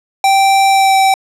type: tone with pitch glide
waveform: square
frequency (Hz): 781 to 772.9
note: G5 to G5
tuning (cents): -7 to -25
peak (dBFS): -8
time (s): 0.24-1.14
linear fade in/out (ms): 2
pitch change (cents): -18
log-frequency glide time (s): 0.69-0.96
effects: low-pass 11000 Hz 12 dB/octave